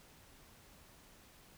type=silence; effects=pink hiss -61 dBFS RMS until 1.57 s